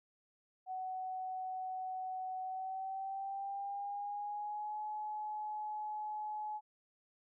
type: tone with pitch glide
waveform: sine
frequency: 748 to 849.4 Hz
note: F#5 to G#5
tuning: +19 to +39 cents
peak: -38 dBFS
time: 0.66-6.61 s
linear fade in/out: 50 ms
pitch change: +220 cents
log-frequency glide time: 2.41-4.8 s
effects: none